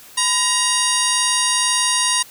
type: harmonic tone with a mistuned harmonic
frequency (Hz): 942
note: A#5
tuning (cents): +18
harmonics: 1 / 2 / 3 / 4 / 5 / 6 / 7 / 9 / 10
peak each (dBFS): -24 / -26 / -25 / -24 / -25 / -26 / -25 / -24 / -22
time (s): 0.17-2.23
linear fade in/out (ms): 10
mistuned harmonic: 1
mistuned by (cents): +110
effects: white hiss -43 dBFS RMS until 2.3 s